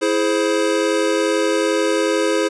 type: chord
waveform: square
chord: E augmented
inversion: none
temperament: equal with one note detuned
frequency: 329.6 / 420.9 / 523.3 Hz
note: E4 / G#4 / B#4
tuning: 0 / +23 / 0 cents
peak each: -21 dBFS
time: 0.01-2.49 s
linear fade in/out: 20 ms
effects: resampled to 22050 Hz